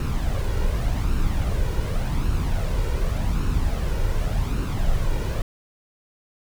brown noise with flanger, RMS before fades -22 dBFS, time 0-5.42 s, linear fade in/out 2 ms, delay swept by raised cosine 0.73 to 2.13 ms, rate 0.87 Hz, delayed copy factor +0.5, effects none

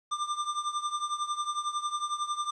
square tone with tremolo, 1194 Hz, D6, 28 cents sharp, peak -27 dBFS, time 0.11-2.51 s, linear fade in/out 10 ms, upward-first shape triangle, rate 11 Hz, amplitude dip 85%, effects resampled to 22050 Hz + 10-bit

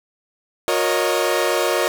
sawtooth chord, D# minor seventh, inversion first, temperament equal with one note detuned, 360.5 / 466.2 / 554.4 / 622.3 Hz, F#4 / A#4 / C#5 / D#5, -45 / 0 / 0 / 0 cents, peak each -19 dBFS, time 0.68-1.88 s, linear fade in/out 0 ms, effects none

